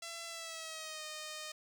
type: tone with pitch glide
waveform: 5% pulse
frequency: 672 to 616.2 Hz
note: E5 to D#5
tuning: +33 to -17 cents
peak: -31 dBFS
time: 0.02-1.52 s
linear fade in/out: 5 ms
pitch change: -150 cents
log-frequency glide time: 0.27-1.04 s
effects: none